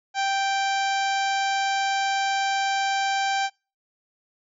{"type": "harmonic tone", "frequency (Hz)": 784, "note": "G5", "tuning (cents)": 0, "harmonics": [1, 2, 3, 4, 5, 6, 7, 8, 9], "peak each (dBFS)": [-23, -29, -33, -35, -37, -39, -40, -41, -42], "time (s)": [0.14, 3.5], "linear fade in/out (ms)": 50, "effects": ["noise-tail reverb RT60 0.3 s tail -25 dB re dry"]}